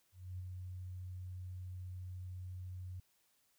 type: tone with ADSR envelope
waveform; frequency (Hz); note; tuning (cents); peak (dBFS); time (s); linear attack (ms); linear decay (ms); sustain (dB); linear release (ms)
sine; 91.4; F#2; -21; -40; 0.12-3; 270; 23; -3; 4
effects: white hiss -75 dBFS RMS until 3.58 s